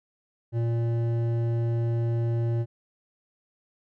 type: tone with hard clipping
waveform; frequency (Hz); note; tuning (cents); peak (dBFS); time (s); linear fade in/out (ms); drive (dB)
triangle; 116.54; A#2; 0; -25; 0.52-2.66; 50; 14
effects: none